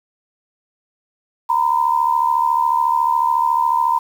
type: tone pair together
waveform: sine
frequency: 931 / 1005 Hz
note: A#5 / B5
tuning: -2 / +30 cents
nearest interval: minor second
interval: 132 cents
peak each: -16 / -17 dBFS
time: 1.49-3.99 s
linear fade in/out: 10 ms
effects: 7-bit